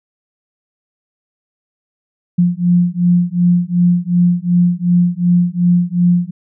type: beating tone pair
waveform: sine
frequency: 174.61 / 177.31 Hz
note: F3 / F3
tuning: 0 / +27 cents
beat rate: 2.7 Hz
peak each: -13 dBFS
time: 2.38-6.31 s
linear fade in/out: 10 ms
effects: none